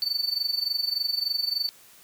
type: tone with amplitude modulation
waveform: triangle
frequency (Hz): 4500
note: C#8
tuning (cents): +25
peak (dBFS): -20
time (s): 0.02-1.69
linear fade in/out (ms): 0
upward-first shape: sine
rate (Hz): 23.4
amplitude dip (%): 85
effects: white hiss -53 dBFS RMS until 2.03 s